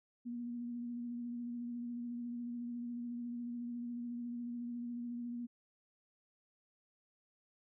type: tone with vibrato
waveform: sine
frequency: 239.5 Hz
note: A#3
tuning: 47 cents sharp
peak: -39 dBFS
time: 0.25-5.47 s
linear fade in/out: 20 ms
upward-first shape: sine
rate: 14 Hz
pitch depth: 22 cents each way
effects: none